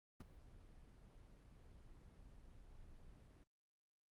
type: noise with ADSR envelope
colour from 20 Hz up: brown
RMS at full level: -45 dBFS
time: 0.2-3.44 s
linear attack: 5 ms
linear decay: 20 ms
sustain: -16 dB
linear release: 7 ms
effects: Opus 32 kbps